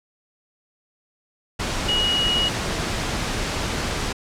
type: tone in noise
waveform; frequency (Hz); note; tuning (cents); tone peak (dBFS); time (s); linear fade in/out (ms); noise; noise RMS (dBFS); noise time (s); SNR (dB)
sine; 2900; F#7; -35; -19; 1.88-2.49; 10; pink; -25; 1.59-4.13; +3
effects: low-pass 7000 Hz 12 dB/octave